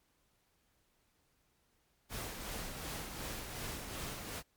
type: noise with tremolo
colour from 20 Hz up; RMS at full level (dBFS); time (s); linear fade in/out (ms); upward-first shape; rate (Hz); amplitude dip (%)
pink; -41; 2.09-4.43; 50; sine; 2.7; 40
effects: pink hiss -75 dBFS RMS until 4.56 s + MP3 96 kbps